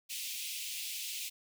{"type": "high-pass noise", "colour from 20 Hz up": "pink", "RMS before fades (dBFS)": -40, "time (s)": [0.09, 1.3], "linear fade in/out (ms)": 20, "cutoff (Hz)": 2400, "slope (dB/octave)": 48, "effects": []}